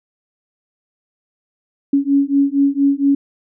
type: beating tone pair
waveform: sine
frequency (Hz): 277.2 / 281.5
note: C#4 / C#4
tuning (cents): 0 / +27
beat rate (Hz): 4.3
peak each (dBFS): -15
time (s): 1.93-3.15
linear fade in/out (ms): 5
effects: none